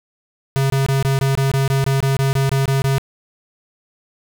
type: tone bursts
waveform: square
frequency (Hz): 135.9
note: C#3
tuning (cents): -34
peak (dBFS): -15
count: 15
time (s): 0.56-2.982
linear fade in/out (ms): 0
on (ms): 140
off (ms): 23
effects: none